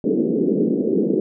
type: band-pass noise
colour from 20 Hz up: white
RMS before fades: -19 dBFS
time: 0.04-1.2 s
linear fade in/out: 2 ms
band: 180 to 440 Hz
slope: 48 dB/octave
effects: none